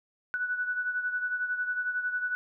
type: beating tone pair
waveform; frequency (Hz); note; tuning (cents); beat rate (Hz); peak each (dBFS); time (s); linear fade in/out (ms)
sine; 1480 / 1491; F#6 / F#6; 0 / +13; 11; -29 / -36; 0.34-2.35; 0
effects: none